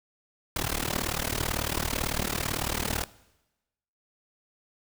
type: noise with amplitude modulation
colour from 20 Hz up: pink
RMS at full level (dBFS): -26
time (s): 0.56-3.04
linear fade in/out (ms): 2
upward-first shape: sine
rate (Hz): 38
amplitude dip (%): 95
effects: noise-tail reverb RT60 1.0 s tail -20 dB re dry